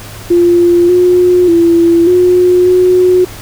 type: tone with pitch steps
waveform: sine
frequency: 347.5 / 359.2 / 337.9 / 360.3 / 364.6 Hz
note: F4 / F4 / E4 / F#4 / F#4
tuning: -9 / +49 / +43 / -46 / -25 cents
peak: -4 dBFS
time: 0.3-3.25 s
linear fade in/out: 10 ms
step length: 590 ms
effects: added 104 Hz sine -31 dBFS peak until 3.41 s + pink hiss -30 dBFS RMS until 3.41 s